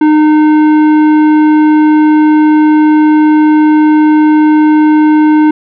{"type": "tone with tanh clipping", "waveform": "sine", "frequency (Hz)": 305.8, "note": "D#4", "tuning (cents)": -30, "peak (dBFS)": -5, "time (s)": [0.01, 5.51], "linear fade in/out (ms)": 5, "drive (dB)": 12, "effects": []}